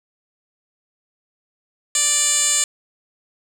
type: tone with band-pass filter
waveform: 10% pulse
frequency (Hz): 587.3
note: D5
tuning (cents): 0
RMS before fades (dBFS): -18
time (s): 1.95-2.64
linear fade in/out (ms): 2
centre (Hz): 6900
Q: 5.9
effects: none